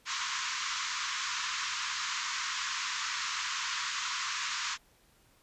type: band-pass noise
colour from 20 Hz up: pink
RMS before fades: -35 dBFS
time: 0.05-4.78 s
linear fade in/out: 50 ms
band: 980 to 7300 Hz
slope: 96 dB/octave
effects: pink hiss -65 dBFS RMS until 5.42 s + resampled to 32000 Hz